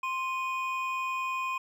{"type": "tone pair together", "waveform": "triangle", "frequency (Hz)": [1048.1, 2480], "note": ["C6", "D#7"], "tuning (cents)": [3, -6], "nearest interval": "octave + minor third", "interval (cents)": 1491, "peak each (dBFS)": [-29, -33], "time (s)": [0.03, 1.58], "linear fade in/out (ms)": 5, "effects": []}